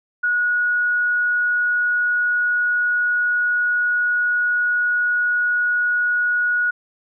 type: tone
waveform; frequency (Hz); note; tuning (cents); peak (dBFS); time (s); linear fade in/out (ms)
sine; 1456; F#6; -28; -16; 0.23-6.71; 10
effects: none